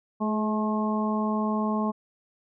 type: harmonic tone with a mistuned harmonic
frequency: 214.9 Hz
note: A3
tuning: 41 cents flat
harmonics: 1 / 2 / 3 / 4 / 5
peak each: -25 / -34 / -34 / -34 / -32 dBFS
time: 0.2-1.92 s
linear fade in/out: 20 ms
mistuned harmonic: 2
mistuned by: -22 cents
effects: none